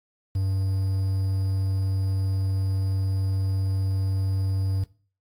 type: tone with quantisation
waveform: triangle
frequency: 96 Hz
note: G2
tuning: 36 cents flat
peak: -20 dBFS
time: 0.35-4.84 s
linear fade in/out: 5 ms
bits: 8
effects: noise-tail reverb RT60 0.4 s tail -19 dB re dry + AAC 64 kbps